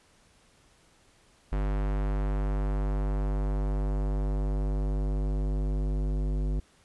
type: tone with low-pass filter sweep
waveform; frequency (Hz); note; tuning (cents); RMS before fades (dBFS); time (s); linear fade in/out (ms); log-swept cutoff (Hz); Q
square; 50; G1; +35; -28; 1.52-6.6; 5; 1900 to 380; 0.75
effects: pink hiss -62 dBFS RMS until 6.84 s + resampled to 24000 Hz